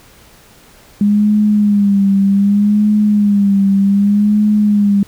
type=tone with vibrato; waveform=sine; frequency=203.4 Hz; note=G#3; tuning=36 cents flat; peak=-8 dBFS; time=1.01-5.03 s; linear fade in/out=2 ms; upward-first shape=sine; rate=0.65 Hz; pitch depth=61 cents each way; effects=pink hiss -44 dBFS RMS until 5.07 s